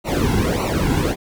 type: noise with flanger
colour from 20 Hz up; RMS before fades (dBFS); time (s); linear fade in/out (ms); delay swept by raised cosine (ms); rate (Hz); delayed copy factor
brown; -19; 0.04-1.16; 50; 0.59 to 1.69; 1.7; -0.9
effects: none